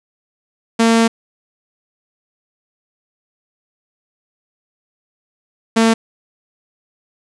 sawtooth tone pair in turn, 228.1 / 226 Hz, A#3 / A3, -37 / +47 cents, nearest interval unison, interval 16 cents, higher first, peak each -6 dBFS, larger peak neither, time 0.79-1.08 / 5.76-5.94 s, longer first, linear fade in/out 10 ms, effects resampled to 22050 Hz + 7-bit

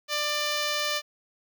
5% pulse tone with notch filter, 594 Hz, D5, 20 cents sharp, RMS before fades -28 dBFS, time 0.08-1.02 s, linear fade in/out 50 ms, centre 8100 Hz, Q 1.5, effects none

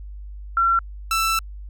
sine / sawtooth tone pair in turn, 1360 / 1328.9 Hz, F6 / E6, -46 / +14 cents, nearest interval unison, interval 40 cents, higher first, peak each -15 dBFS, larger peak neither, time 0.57-0.79 / 1.11-1.39 s, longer second, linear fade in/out 2 ms, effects added 50 Hz sine -33 dBFS peak until 1.69 s

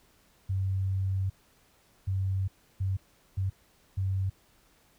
sine tone bursts at uneven times, 95.7 Hz, G2, 41 cents flat, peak -26 dBFS, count 5, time 0.49-1.3 / 2.07-2.48 / 2.8-2.97 / 3.37-3.5 / 3.97-4.3 s, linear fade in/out 10 ms, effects pink hiss -64 dBFS RMS until 4.98 s

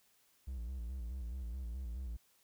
triangle tone with vibrato, 61.2 Hz, B1, 15 cents flat, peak -37 dBFS, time 0.47-2.17 s, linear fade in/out 10 ms, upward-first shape square, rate 4.7 Hz, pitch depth 110 cents each way, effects white hiss -71 dBFS RMS until 2.43 s

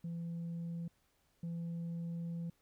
sine tone pair in turn, 168.8 / 168.8 Hz, E3 / E3, +41 / +41 cents, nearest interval unison, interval 0 cents, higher neither, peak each -36 / -35 dBFS, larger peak second, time 0.04-0.88 / 1.43-2.5 s, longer second, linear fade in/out 5 ms, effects tanh soft clip ceiling -37 dBFS + pink hiss -75 dBFS RMS until 2.61 s

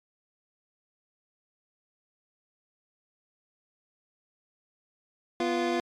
25% pulse tone pair together, 246.4 / 346.4 Hz, B3 / F4, -4 / -14 cents, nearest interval tritone, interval 590 cents, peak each -27 / -23 dBFS, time 5.4-5.8 s, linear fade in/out 2 ms, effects low-pass 5000 Hz 12 dB/octave + MP3 96 kbps

